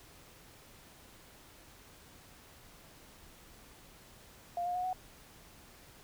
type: tone with pitch steps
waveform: sine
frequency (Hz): 698.5 / 712.4 / 726.5 / 740.9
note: F5 / F5 / F#5 / F#5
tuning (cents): 0 / +34 / -32 / +2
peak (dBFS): -32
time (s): 4.57-4.93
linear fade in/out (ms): 2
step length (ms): 90
effects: pink hiss -57 dBFS RMS until 6.03 s